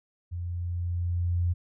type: tone with level ramp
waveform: sine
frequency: 87.31 Hz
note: F2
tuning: in tune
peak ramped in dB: -31 to -22 dBFS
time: 0.31-1.54 s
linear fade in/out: 20 ms
effects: none